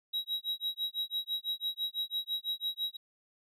triangle tone with tremolo, 3843 Hz, B7, 48 cents flat, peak -28 dBFS, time 0.13-2.97 s, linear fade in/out 10 ms, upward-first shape sine, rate 6 Hz, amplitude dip 100%, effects none

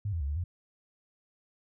sine tone with pitch steps, 102.3 / 83.4 / 69.3 / 73.2 / 87.8 Hz, G#2 / E2 / C#2 / D2 / F2, -26 / +21 / 0 / -5 / +10 cents, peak -29 dBFS, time 0.05-0.44 s, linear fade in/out 5 ms, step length 78 ms, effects none

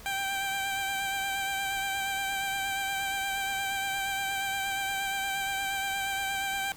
15% pulse tone with vibrato, 784 Hz, G5, in tune, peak -23 dBFS, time 0.06-6.72 s, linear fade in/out 0 ms, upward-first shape sine, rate 8.5 Hz, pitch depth 21 cents each way, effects pink hiss -49 dBFS RMS until 6.76 s

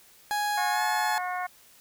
30% pulse tone with pitch glide, 830.6 to 854.4 Hz, G#5 to G#5, 0 to +49 cents, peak -23 dBFS, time 0.31-1.18 s, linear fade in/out 0 ms, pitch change +49 cents, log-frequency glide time 0.7-0.82 s
harmonic tone, 362.6 Hz, F#4, 35 cents flat, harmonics 2 / 3 / 4 / 5 / 6, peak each -31 / -35 / -37 / -39 / -41 dBFS, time 0.57-1.47 s, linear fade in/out 10 ms
effects white hiss -56 dBFS RMS until 1.8 s

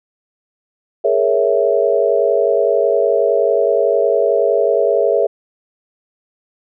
sine chord, A# half-diminished seventh, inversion third, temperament equal, 415.3 / 466.2 / 554.4 / 659.3 Hz, G#4 / A#4 / C#5 / E5, 0 / 0 / 0 / 0 cents, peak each -17 dBFS, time 1.04-5.27 s, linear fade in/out 10 ms, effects none

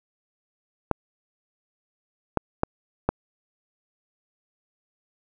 clicks, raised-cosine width 1 ms, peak -6 dBFS, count 4, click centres 0.913 / 2.373 / 2.634 / 3.09 s, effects none

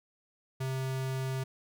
square tone, 131.9 Hz, C3, 14 cents sharp, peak -32 dBFS, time 0.6-1.44 s, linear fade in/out 10 ms, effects none

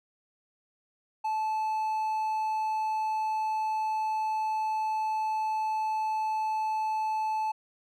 triangle tone, 870 Hz, A5, 20 cents flat, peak -25 dBFS, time 1.24-7.52 s, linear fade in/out 10 ms, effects none

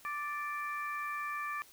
harmonic tone, 587.3 Hz, D5, in tune, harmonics 2 / 3 / 4, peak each -37 / -41 / -43 dBFS, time 0.05-1.62 s, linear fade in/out 0 ms, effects white hiss -59 dBFS RMS until 1.72 s

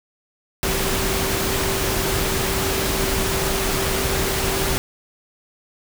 sine tone in noise, 386 Hz, G4, 27 cents flat, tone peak -27 dBFS, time 0.63-4.78 s, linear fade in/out 0 ms, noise pink, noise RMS -22 dBFS, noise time 0.63-4.78 s, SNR -8 dB, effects none

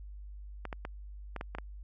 clicks, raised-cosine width 0.5 ms, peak -23 dBFS, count 7, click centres 0.653 / 0.728 / 0.851 / 1.363 / 1.411 / 1.55 / 1.585 s, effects added 50 Hz sine -43 dBFS peak until 1.83 s

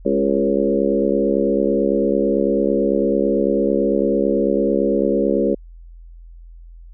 harmonic tone with a mistuned harmonic, 69 Hz, C#2, 7 cents flat, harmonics 3 / 4 / 5 / 6 / 7 / 8, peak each -22 / -22 / -22 / -22 / -22 / -22 dBFS, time 0.05-5.55 s, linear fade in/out 10 ms, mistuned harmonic 6, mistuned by -16 cents, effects added 42 Hz sine -37 dBFS peak until 6.93 s

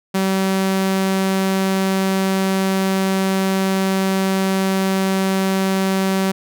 sawtooth tone, 191.5 Hz, G3, 40 cents flat, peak -12 dBFS, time 0.14-6.32 s, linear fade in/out 10 ms, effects none

